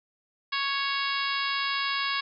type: harmonic tone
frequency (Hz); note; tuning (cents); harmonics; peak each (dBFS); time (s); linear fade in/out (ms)
554.4; C#5; 0; 2 / 3 / 4 / 5 / 6 / 7 / 8 / 9; -31 / -33 / -34 / -35 / -36 / -36 / -37 / -38; 0.52-2.21; 10
effects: none